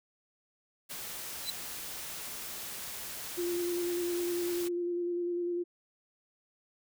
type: noise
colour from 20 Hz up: white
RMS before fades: -41 dBFS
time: 0.89-4.69 s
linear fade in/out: 20 ms
type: tone with exponential growth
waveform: 40% pulse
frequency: 4009 Hz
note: B7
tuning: 25 cents sharp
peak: -28 dBFS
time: 1.39-1.5 s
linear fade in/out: 1 ms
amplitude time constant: 23 ms
type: tone with vibrato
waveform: sine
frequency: 349.2 Hz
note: F4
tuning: in tune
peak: -30 dBFS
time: 3.37-5.64 s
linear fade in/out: 20 ms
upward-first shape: square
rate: 10 Hz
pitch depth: 15 cents each way
effects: none